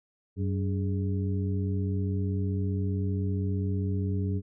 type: harmonic tone with a mistuned harmonic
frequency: 95.4 Hz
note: G2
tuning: 47 cents flat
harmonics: 1 / 2 / 3 / 4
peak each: -27 / -33 / -37 / -39 dBFS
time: 0.36-4.42 s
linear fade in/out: 50 ms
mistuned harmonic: 4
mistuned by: +130 cents
effects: none